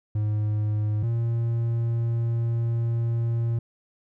triangle tone pair in turn, 106 / 116.33 Hz, G#2 / A#2, +36 / -3 cents, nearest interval major second, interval 161 cents, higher second, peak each -20 dBFS, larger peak neither, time 0.15-1.03 / 1.03-3.59 s, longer second, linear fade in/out 5 ms, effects none

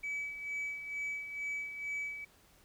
sine tone with tremolo, 2289 Hz, D7, 45 cents flat, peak -32 dBFS, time 0.03-2.25 s, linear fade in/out 10 ms, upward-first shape sine, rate 2.2 Hz, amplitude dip 65%, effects tanh soft clip ceiling -33 dBFS + pink hiss -64 dBFS RMS until 2.64 s

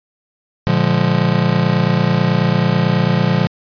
square chord, Bb dominant seventh, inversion none, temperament just, 116.54 / 145.68 / 174.81 / 209.8 Hz, Bb2 / D3 / F3 / Ab3, 0 / -14 / +2 / +18 cents, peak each -20 / -18 / -17 / -22 dBFS, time 0.67-3.47 s, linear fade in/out 0 ms, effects resampled to 11025 Hz

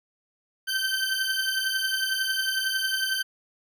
20% pulse beating tone pair, 1542 / 1553 Hz, G6 / G6, -29 / -17 cents, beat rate 11 Hz, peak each -23 dBFS, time 0.67-3.23 s, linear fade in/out 20 ms, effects none

